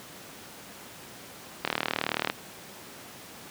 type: click train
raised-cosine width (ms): 0.3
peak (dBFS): -9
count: 26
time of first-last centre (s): 1.65-2.299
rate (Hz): 38.5
effects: pink hiss -45 dBFS RMS until 3.5 s + high-pass 150 Hz 12 dB/octave